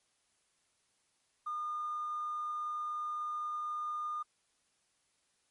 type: tone with tanh clipping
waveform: triangle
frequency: 1216 Hz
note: D#6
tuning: 40 cents flat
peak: -34 dBFS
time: 1.46-4.23 s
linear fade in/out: 10 ms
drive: 1 dB
effects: white hiss -75 dBFS RMS until 5.5 s + MP3 48 kbps